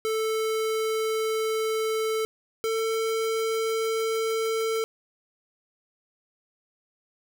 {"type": "tone pair in turn", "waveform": "square", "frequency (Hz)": [440, 446.7], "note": ["A4", "A4"], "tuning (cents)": [0, 26], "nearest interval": "unison", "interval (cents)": 26, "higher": "second", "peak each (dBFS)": -25, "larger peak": "neither", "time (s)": [[0.05, 2.25], [2.64, 4.84]], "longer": "neither", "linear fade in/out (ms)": 0, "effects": []}